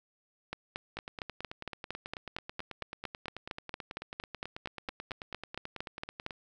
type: two click trains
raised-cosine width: 0.3 ms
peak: -24 / -20 dBFS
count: 50 / 26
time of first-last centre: 0.97-6.308 / 0.53-6.264 s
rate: 9.18 / 4.36 Hz
effects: none